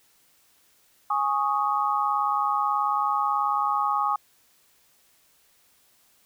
sine chord, Ab suspended fourth, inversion none, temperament just, 830.6 / 1107.5 / 1245.9 Hz, Ab5 / Db6 / Eb6, 0 / -2 / +2 cents, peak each -26 dBFS, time 1.1-4.16 s, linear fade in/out 5 ms, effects white hiss -62 dBFS RMS until 6.25 s

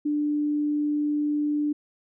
sine tone, 296 Hz, D4, 14 cents sharp, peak -22 dBFS, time 0.05-1.73 s, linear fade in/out 10 ms, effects none

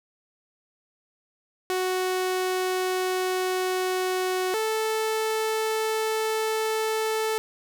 sawtooth tone pair in turn, 370 / 438.9 Hz, F#4 / A4, 0 / -4 cents, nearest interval minor third, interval 296 cents, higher second, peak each -20 dBFS, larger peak neither, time 1.7-4.54 / 4.54-7.38 s, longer neither, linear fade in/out 0 ms, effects none

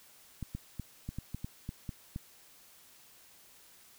clicks, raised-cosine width 5 ms, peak -25 dBFS, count 10, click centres 0.427 / 0.55 / 0.797 / 1.09 / 1.186 / 1.346 / 1.445 / 1.691 / 1.892 / 2.161 s, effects white hiss -59 dBFS RMS until 3.98 s

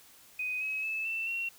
sine tone with pitch steps, 2501 / 2557 / 2613 / 2671 / 2731 Hz, D#7 / D#7 / E7 / E7 / F7, +8 / +47 / -16 / +22 / -39 cents, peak -31 dBFS, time 0.39-1.49 s, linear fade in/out 5 ms, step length 220 ms, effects white hiss -57 dBFS RMS until 1.58 s

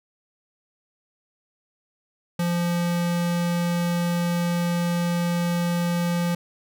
square tone, 173.1 Hz, F3, 15 cents flat, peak -22 dBFS, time 2.39-6.35 s, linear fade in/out 5 ms, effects none

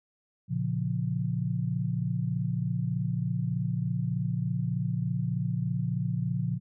sine chord, Bb minor, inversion none, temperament just, 116.54 / 139.85 / 174.81 Hz, Bb2 / Db3 / F3, 0 / +16 / +2 cents, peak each -31 dBFS, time 0.48-6.6 s, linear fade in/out 50 ms, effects none

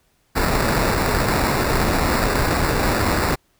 pink noise with sample-and-hold, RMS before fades -19 dBFS, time 0.35-3.36 s, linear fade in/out 20 ms, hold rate 3150 Hz, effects pink hiss -63 dBFS RMS until 3.59 s

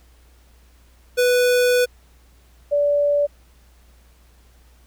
square / sine tone pair in turn, 493.9 / 579.3 Hz, B4 / D5, 0 / -24 cents, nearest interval minor third, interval 276 cents, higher second, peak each -15 dBFS, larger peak neither, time 1.17-1.86 / 2.71-3.27 s, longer first, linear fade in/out 20 ms, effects added 60 Hz sine -50 dBFS peak until 4.86 s + pink hiss -58 dBFS RMS until 4.86 s

